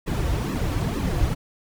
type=noise with flanger; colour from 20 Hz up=brown; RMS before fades=-24 dBFS; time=0.06-1.35 s; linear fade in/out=20 ms; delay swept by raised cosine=1.3 to 4.9 ms; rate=2.2 Hz; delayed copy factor=-0.9; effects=none